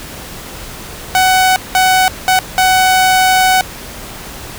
sawtooth tone bursts at uneven times, 748 Hz, F#5, 19 cents sharp, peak -4 dBFS, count 4, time 1.15-1.56 / 1.75-2.08 / 2.28-2.39 / 2.58-3.61 s, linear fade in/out 0 ms, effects pink hiss -29 dBFS RMS until 4.58 s

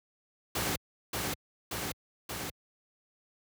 pink noise with echo, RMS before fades -31 dBFS, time 0.55-0.76 s, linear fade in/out 5 ms, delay 580 ms, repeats 3, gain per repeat -2 dB, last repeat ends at 2.5 s, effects high-pass 80 Hz 12 dB/octave

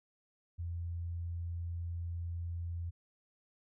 sine tone, 85.4 Hz, F2, 38 cents flat, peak -36 dBFS, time 0.58-2.91 s, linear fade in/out 20 ms, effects none

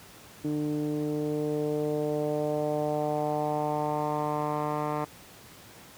10% pulse tone with low-pass filter sweep, 150 Hz, D3, 37 cents sharp, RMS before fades -29 dBFS, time 0.44-5.05 s, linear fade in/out 10 ms, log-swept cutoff 310 to 1300 Hz, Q 2.6, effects pink hiss -50 dBFS RMS until 5.97 s + high-pass 80 Hz 12 dB/octave

